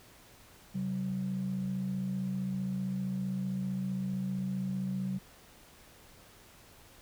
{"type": "tone pair together", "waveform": "sine", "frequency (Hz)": [133.7, 189.08], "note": ["C3", "F#3"], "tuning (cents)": [38, 38], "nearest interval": "tritone", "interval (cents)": 600, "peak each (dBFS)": [-37, -31], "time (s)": [0.74, 5.19], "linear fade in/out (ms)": 20, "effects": ["tanh soft clip ceiling -26 dBFS", "pink hiss -57 dBFS RMS until 7.01 s"]}